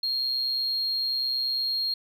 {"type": "tone", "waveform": "sine", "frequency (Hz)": 4243, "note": "C8", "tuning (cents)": 23, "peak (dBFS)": -23, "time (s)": [0.03, 1.94], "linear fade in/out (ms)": 5, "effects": ["tanh soft clip ceiling -22 dBFS"]}